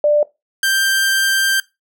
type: tone pair in turn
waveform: sine / sawtooth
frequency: 592 / 1576.2 Hz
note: D5 / G6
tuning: +14 / +9 cents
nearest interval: octave + perfect fourth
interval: 1695 cents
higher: second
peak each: -10 dBFS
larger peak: neither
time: 0.04-0.23 / 0.63-1.6 s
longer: second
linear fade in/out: 2 ms
effects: noise-tail reverb RT60 0.2 s tail -19 dB re dry